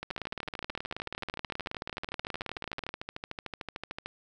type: two click trains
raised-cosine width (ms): 0.3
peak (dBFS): -20 / -19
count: 55 / 53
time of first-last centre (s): 0.03-4.06 / 0.11-2.891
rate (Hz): 13.4 / 18.7
effects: none